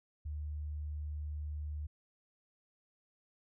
sine tone, 75 Hz, D2, 37 cents sharp, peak -37 dBFS, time 0.25-1.87 s, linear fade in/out 10 ms, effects none

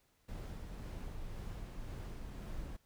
brown noise with tremolo, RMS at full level -43 dBFS, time 0.28-2.77 s, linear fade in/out 10 ms, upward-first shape sine, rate 1.9 Hz, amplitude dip 25%, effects pink hiss -74 dBFS RMS until 2.85 s

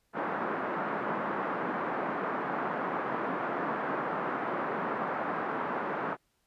white band-pass noise, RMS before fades -33 dBFS, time 0.13-6.17 s, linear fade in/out 50 ms, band 170 to 1400 Hz, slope 24 dB/octave, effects pink hiss -74 dBFS RMS until 6.46 s + resampled to 32000 Hz

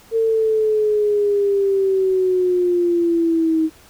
sine linear sweep, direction down, 453.9 to 315.4 Hz, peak -14 dBFS, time 0.11-3.7 s, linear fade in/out 50 ms, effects pink hiss -48 dBFS RMS until 3.89 s

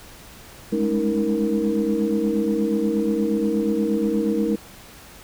sine tone cluster, 204.5 / 212.9 / 282.7 / 317.4 / 467.2 Hz, G#3 / G#3 / C#4 / D#4 / A#4, -26 / +43 / +34 / +35 / +4 cents, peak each -27 / -23 / -29 / -23 / -24 dBFS, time 0.72-4.56 s, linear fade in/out 10 ms, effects tanh soft clip ceiling -10 dBFS + pink hiss -44 dBFS RMS until 5.23 s

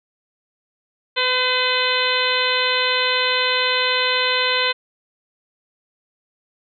harmonic tone with a mistuned harmonic, 508 Hz, B4, 49 cents sharp, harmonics 1 / 2 / 3 / 4 / 5 / 6 / 7 / 8, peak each -25 / -25 / -25 / -25 / -25 / -25 / -25 / -25 dBFS, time 1.16-4.73 s, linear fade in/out 20 ms, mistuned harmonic 1, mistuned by -17 cents, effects none

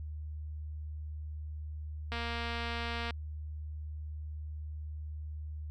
click train, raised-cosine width 0.3 ms, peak -22 dBFS, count 232, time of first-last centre 2.12-3.107 s, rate 234 Hz, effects added 76 Hz sine -38 dBFS peak until 5.7 s

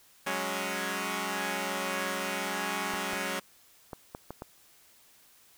5% pulse chord, F# suspended second, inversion none, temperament equal, 185 / 207.7 / 277.2 Hz, F#3 / G#3 / C#4, 0 / 0 / 0 cents, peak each -24 dBFS, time 0.26-3.4 s, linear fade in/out 10 ms
clicks, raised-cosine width 1 ms, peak -24 dBFS, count 6, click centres 2.938 / 3.133 / 3.932 / 4.149 / 4.306 / 4.421 s
effects white hiss -60 dBFS RMS until 5.57 s

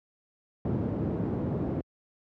pink band-pass noise, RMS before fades -30 dBFS, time 0.65-1.81 s, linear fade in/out 2 ms, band 110 to 360 Hz, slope 12 dB/octave, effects high-pass 60 Hz 12 dB/octave

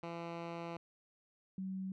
10% pulse / sine tone pair in turn, 168.9 / 189.7 Hz, E3 / F#3, +42 / +43 cents, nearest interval major second, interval 201 cents, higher second, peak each -33 / -38 dBFS, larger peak first, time 0.03-0.77 / 1.58-1.92 s, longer first, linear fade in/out 2 ms, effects low-pass 3000 Hz 12 dB/octave

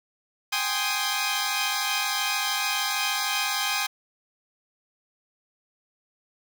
10% pulse chord, Ab major seventh, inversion third, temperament equal, 784 / 830.6 / 1046.5 / 1244.5 Hz, G5 / Ab5 / C6 / Eb6, 0 / 0 / 0 / 0 cents, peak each -22 dBFS, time 0.52-3.87 s, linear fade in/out 10 ms, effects none

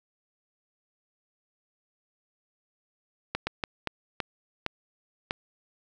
slowing click train, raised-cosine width 0.3 ms, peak -12 dBFS, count 7, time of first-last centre 3.35-5.309 s, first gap 120 ms, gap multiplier 1.4, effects none

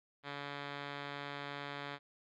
5% pulse tone with low-pass filter, 142.7 Hz, D3, 49 cents flat, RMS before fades -44 dBFS, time 0.23-1.99 s, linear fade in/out 50 ms, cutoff 3000 Hz, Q 5.6, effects none

